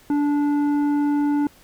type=tone with tanh clipping; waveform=triangle; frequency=290.8 Hz; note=D4; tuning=17 cents flat; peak=-19 dBFS; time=0.1-1.47 s; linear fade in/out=2 ms; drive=13 dB; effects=pink hiss -52 dBFS RMS until 1.63 s